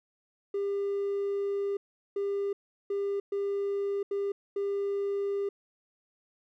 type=tone bursts at uneven times; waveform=triangle; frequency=400 Hz; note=G4; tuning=35 cents sharp; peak=-25 dBFS; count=6; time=0.54-1.77 / 2.16-2.53 / 2.9-3.2 / 3.32-4.03 / 4.11-4.32 / 4.56-5.49 s; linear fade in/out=5 ms; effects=tanh soft clip ceiling -23 dBFS